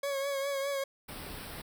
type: tone with vibrato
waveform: 40% pulse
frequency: 554 Hz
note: C#5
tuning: 1 cent flat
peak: -30 dBFS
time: 0.03-0.84 s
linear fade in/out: 5 ms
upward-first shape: triangle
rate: 4.9 Hz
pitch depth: 44 cents each way
type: band-stop noise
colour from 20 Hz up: pink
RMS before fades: -43 dBFS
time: 1.08-1.62 s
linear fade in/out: 10 ms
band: 5500 to 8100 Hz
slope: 96 dB/octave
effects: none